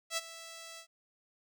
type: tone with ADSR envelope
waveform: 5% pulse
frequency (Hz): 659.3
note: E5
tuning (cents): 0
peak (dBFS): -19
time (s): 0.1-0.87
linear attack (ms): 72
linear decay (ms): 29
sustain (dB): -16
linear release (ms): 84
effects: none